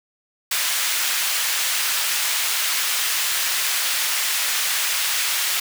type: high-pass noise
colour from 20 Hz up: pink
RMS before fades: -22 dBFS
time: 0.51-5.6 s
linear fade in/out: 5 ms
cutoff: 1800 Hz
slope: 12 dB/octave
effects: none